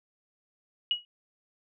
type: tone with exponential decay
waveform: sine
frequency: 2906 Hz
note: F#7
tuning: 32 cents flat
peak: -20 dBFS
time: 0.91-1.05 s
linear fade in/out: 1 ms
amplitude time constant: 29 ms
effects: none